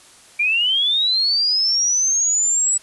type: linear sweep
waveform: sine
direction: up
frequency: 2342 to 7902 Hz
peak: -15 dBFS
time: 0.39-2.78 s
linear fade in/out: 10 ms
effects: white hiss -47 dBFS RMS until 2.82 s + resampled to 24000 Hz